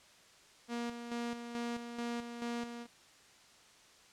sawtooth tone with tremolo, 236.9 Hz, A#3, 28 cents sharp, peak -32 dBFS, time 0.68-2.87 s, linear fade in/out 50 ms, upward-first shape square, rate 2.3 Hz, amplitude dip 55%, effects white hiss -61 dBFS RMS until 4.12 s + low-pass 7000 Hz 12 dB/octave

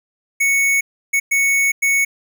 square tone bursts at uneven times, 2217 Hz, C#7, in tune, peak -14 dBFS, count 4, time 0.4-0.81 / 1.13-1.2 / 1.31-1.72 / 1.82-2.05 s, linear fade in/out 10 ms, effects none

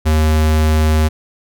square tone, 77.78 Hz, D#2, in tune, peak -11 dBFS, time 0.05-1.09 s, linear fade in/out 20 ms, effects none

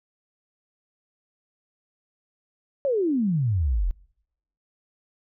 sine exponential sweep, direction down, 577 to 38.89 Hz, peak -20 dBFS, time 2.85-3.91 s, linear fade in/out 0 ms, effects noise-tail reverb RT60 0.8 s tail -26 dB re dry

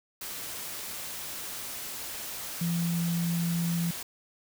sine tone in noise, 170 Hz, F3, 46 cents flat, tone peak -26 dBFS, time 2.61-3.91 s, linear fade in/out 5 ms, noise white, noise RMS -38 dBFS, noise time 0.21-4.03 s, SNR +9 dB, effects none

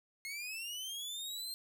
sawtooth linear sweep, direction up, 2145 to 4195 Hz, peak -37 dBFS, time 0.25-1.54 s, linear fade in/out 0 ms, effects none

